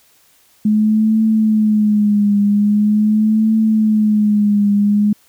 sine tone with vibrato, 211.7 Hz, G#3, 33 cents sharp, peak -10 dBFS, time 0.65-5.13 s, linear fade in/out 5 ms, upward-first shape triangle, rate 0.43 Hz, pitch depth 73 cents each way, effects white hiss -53 dBFS RMS until 5.28 s

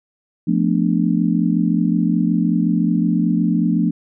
sine chord, B half-diminished seventh, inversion second, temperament equal with one note detuned, 174.61 / 220 / 248.2 / 293.7 Hz, F3 / A3 / B3 / D4, 0 / 0 / +9 / 0 cents, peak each -18 / -19 / -22 / -21 dBFS, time 0.47-3.91 s, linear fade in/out 10 ms, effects none

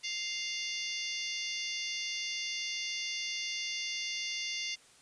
harmonic tone with a mistuned harmonic, 698.5 Hz, F5, in tune, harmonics 3 / 4 / 5 / 6 / 7 / 8 / 9, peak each -40 / -41 / -42 / -43 / -43 / -44 / -45 dBFS, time 0.03-4.76 s, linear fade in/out 20 ms, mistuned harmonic 6, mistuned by +100 cents, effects white hiss -60 dBFS RMS until 5.01 s + resampled to 22050 Hz

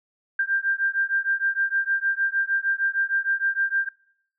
sine beating tone pair, 1584 / 1590.5 Hz, G6 / G6, +18 / +25 cents, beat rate 6.5 Hz, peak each -24 dBFS, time 0.39-3.89 s, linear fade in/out 5 ms, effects noise-tail reverb RT60 0.7 s tail -25 dB re dry

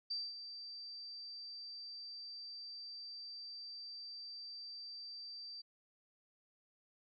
sine tone with ADSR envelope, 4668 Hz, D8, 11 cents flat, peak -36 dBFS, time 0.1-5.62 s, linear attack 11 ms, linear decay 220 ms, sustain -10 dB, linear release 15 ms, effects none

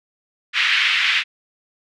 white band-pass noise, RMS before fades -18 dBFS, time 0.53-1.24 s, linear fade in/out 50 ms, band 1700 to 3000 Hz, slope 24 dB/octave, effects none

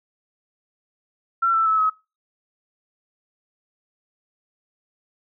sine tone with pitch steps, 1355 / 1328.6 / 1302.8 / 1277.5 Hz, E6 / E6 / E6 / D#6, +47 / +13 / -21 / +45 cents, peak -16 dBFS, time 1.42-1.9 s, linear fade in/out 10 ms, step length 120 ms, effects noise-tail reverb RT60 0.3 s tail -25 dB re dry

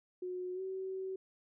sine tone with pitch glide, 363.9 to 379.4 Hz, F#4 to F#4, -29 to +43 cents, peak -37 dBFS, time 0.22-1.16 s, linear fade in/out 5 ms, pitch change +72 cents, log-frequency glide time 0.54-0.61 s, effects none

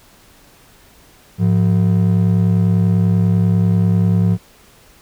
triangle ring-modulated tone, 140.9 Hz, C#3, 29 cents sharp, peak -6 dBFS, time 1.38-4.38 s, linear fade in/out 50 ms, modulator 35.1 Hz, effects pink hiss -48 dBFS RMS until 5.01 s

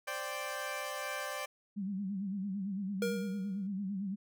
15% pulse chord, C suspended second, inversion none, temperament equal, 523.3 / 587.3 / 784 Hz, C5 / D5 / G5, 0 / 0 / 0 cents, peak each -36 / -33 / -37 dBFS, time 0.07-1.46 s, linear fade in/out 10 ms
sine tone with vibrato, 196 Hz, G3, in tune, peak -34 dBFS, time 1.76-4.16 s, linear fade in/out 20 ms, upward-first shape sine, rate 8.9 Hz, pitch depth 95 cents each way
square tone with exponential decay, 472.6 Hz, A#4, 24 cents sharp, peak -30 dBFS, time 3.02-3.67 s, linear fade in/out 2 ms, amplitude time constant 140 ms
effects none

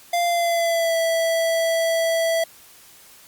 square tone with pitch glide, 694 to 659.2 Hz, F5 to E5, -11 to 0 cents, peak -19 dBFS, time 0.13-2.44 s, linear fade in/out 5 ms, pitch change -89 cents, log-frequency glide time 0.25-0.96 s, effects white hiss -48 dBFS RMS until 3.27 s + Opus 48 kbps

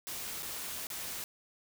white noise with dropouts, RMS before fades -40 dBFS, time 0.07-1.24 s, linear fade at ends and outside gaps 0 ms, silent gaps 0.424-0.429 / 0.869-0.902 s, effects none

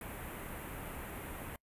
pink band-stop noise, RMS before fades -44 dBFS, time 0.01-1.56 s, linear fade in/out 2 ms, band 2600 to 10000 Hz, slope 24 dB/octave, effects noise-tail reverb RT60 0.1 s tail -25 dB re dry + resampled to 32000 Hz

